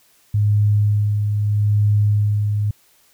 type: tone with tremolo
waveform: sine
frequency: 104.1 Hz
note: G#2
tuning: 5 cents sharp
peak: -12 dBFS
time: 0.34-2.71 s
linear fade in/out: 5 ms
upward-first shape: sine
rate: 0.79 Hz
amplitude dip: 40%
effects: white hiss -56 dBFS RMS until 3.13 s